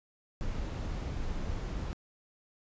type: noise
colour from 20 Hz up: brown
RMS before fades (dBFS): -35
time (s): 0.41-1.93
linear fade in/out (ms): 0
effects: resampled to 16000 Hz